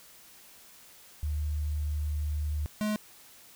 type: tone pair in turn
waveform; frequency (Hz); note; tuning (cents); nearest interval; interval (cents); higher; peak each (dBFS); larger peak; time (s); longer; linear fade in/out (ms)
sine / square; 75 / 212.1; D2 / G#3; +37 / +37; octave + tritone; 1800; second; -28 / -28; neither; 1.23-2.66 / 2.81-2.96; first; 0
effects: white hiss -54 dBFS RMS until 3.55 s